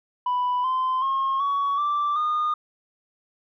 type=tone with pitch steps; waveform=sine; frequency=990 / 1032.6 / 1077.1 / 1123.5 / 1171.9 / 1222.4 Hz; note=B5 / C6 / C6 / C#6 / D6 / D#6; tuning=+4 / -23 / +50 / +23 / -4 / -31 cents; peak=-19 dBFS; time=0.26-2.54 s; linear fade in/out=5 ms; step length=380 ms; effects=tanh soft clip ceiling -19 dBFS